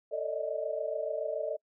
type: tone cluster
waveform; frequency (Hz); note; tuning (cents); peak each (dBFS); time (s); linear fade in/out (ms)
sine; 446.5 / 570 / 610 / 637; A4 / C#5 / D#5 / D#5; +25 / +48 / -34 / +41; -37 / -37 / -35 / -37; 0.11-1.57; 20
effects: noise-tail reverb RT60 0.1 s tail -25 dB re dry